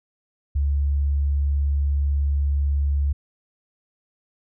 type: tone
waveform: sine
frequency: 70.9 Hz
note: C#2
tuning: 40 cents sharp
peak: -18 dBFS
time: 0.55-3.13 s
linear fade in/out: 10 ms
effects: none